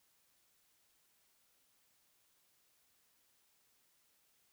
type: silence
effects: white hiss -74 dBFS RMS until 4.52 s